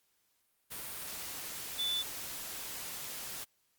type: tone in noise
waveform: sine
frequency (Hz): 3495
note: A7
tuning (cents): -12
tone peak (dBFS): -31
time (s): 1.78-2.03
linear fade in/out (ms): 20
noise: white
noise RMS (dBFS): -42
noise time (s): 0.7-3.45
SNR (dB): +8
effects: white hiss -75 dBFS RMS until 3.78 s + Opus 48 kbps